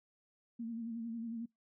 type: tone with vibrato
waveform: sine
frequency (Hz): 229.8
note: A#3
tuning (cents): -25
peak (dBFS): -38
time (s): 0.59-1.46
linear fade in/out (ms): 10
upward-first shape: sine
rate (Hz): 11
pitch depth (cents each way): 45
effects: noise-tail reverb RT60 0.2 s tail -26 dB re dry